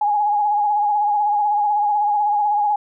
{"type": "tone with vibrato", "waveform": "sine", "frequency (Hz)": 830.6, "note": "G#5", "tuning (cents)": 0, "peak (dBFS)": -15, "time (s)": [0.01, 2.76], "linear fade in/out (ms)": 5, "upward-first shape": "sine", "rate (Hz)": 16, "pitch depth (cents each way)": 40, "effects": []}